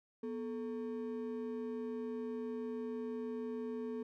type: ring-modulated tone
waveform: triangle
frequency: 340.3 Hz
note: F4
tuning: 45 cents flat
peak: -33 dBFS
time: 0.23-4.03 s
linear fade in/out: 5 ms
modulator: 96.7 Hz
effects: none